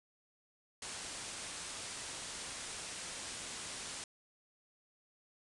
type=low-pass noise; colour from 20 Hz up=white; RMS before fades=-45 dBFS; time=0.82-4.04 s; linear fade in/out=2 ms; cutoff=9800 Hz; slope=96 dB/octave; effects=none